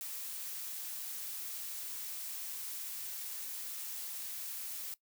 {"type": "noise", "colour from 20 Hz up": "blue", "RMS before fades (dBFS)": -42, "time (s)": [0.01, 4.94], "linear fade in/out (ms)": 0, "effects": ["noise-tail reverb RT60 0.1 s tail -19 dB re dry"]}